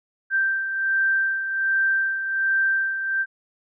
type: beating tone pair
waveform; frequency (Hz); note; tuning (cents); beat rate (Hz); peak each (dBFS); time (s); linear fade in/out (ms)
sine; 1568 / 1569.3; G6 / G6; 0 / +1; 1.3; -20 / -28; 0.3-3.26; 50
effects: none